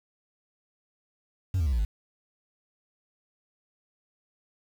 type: tone with pitch steps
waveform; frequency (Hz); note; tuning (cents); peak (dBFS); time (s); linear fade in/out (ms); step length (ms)
sine; 93.5 / 80.46 / 69.24 / 59.59 / 51.28; F#2 / E2 / C#2 / A#1 / G#1; +19 / -41 / -1 / +39 / -21; -20; 1.54-1.85; 5; 62
effects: tanh soft clip ceiling -22 dBFS + 8-bit